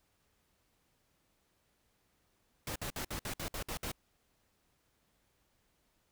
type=noise bursts; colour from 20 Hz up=pink; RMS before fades=-39 dBFS; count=9; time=2.67-3.917 s; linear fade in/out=2 ms; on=87 ms; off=58 ms; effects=pink hiss -75 dBFS RMS until 6.11 s